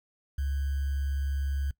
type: tone with sample-and-hold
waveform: sine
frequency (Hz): 69.3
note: C#2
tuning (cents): 0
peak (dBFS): -27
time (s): 0.38-1.71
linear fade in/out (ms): 5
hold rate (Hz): 1575
effects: noise-tail reverb RT60 0.1 s tail -21 dB re dry